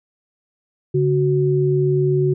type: tone pair together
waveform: sine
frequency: 142 / 370 Hz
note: C#3 / F#4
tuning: +42 / 0 cents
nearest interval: octave + perfect fourth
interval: 1658 cents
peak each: -17 dBFS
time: 0.94-2.34 s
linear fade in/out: 10 ms
effects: none